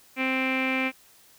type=tone with low-pass filter; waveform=sawtooth; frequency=261.6 Hz; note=C4; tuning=in tune; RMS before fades=-26 dBFS; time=0.16-0.92 s; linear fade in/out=50 ms; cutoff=2400 Hz; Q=9.2; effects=white hiss -56 dBFS RMS until 1.38 s